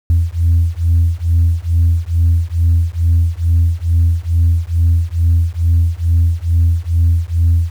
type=beating tone pair; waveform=sine; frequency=83 / 85.3 Hz; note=E2 / F2; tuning=+12 / -40 cents; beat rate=2.3 Hz; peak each=-12 dBFS; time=0.1-7.7 s; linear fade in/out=0 ms; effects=tanh soft clip ceiling -5 dBFS + 7-bit